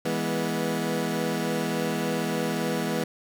20% pulse chord, E major, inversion none, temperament equal with one note detuned, 164.81 / 207.7 / 245.5 Hz, E3 / G#3 / B3, 0 / 0 / -10 cents, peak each -25 dBFS, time 0.05-3.04 s, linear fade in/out 5 ms, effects none

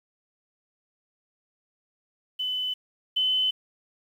sine tone pair in turn, 3013 / 3034 Hz, F#7 / F#7, +31 / +43 cents, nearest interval unison, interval 12 cents, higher second, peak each -26 / -21 dBFS, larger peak second, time 2.39-2.74 / 3.16-3.51 s, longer neither, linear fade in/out 10 ms, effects 9-bit

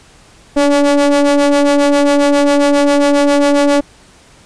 square ring-modulated tone, 142.1 Hz, C#3, 43 cents sharp, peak -6 dBFS, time 0.56-3.81 s, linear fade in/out 10 ms, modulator 430 Hz, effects pink hiss -44 dBFS RMS until 4.45 s + resampled to 22050 Hz

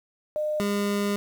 sine / 25% pulse tone pair in turn, 607 / 203.3 Hz, D#5 / G#3, -43 / -37 cents, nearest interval octave + perfect fifth, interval 1894 cents, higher first, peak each -24 / -20 dBFS, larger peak second, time 0.36-0.6 / 0.6-1.16 s, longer second, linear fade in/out 0 ms, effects 9-bit

